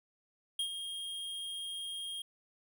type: tone with ADSR envelope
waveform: square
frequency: 3237 Hz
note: G#7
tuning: 45 cents flat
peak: -31 dBFS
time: 0.59-2.22 s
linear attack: 4 ms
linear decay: 90 ms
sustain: -8 dB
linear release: 4 ms
effects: none